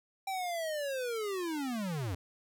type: linear sweep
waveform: square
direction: down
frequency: 784 to 82.41 Hz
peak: -34 dBFS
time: 0.27-2.15 s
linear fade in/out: 5 ms
effects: none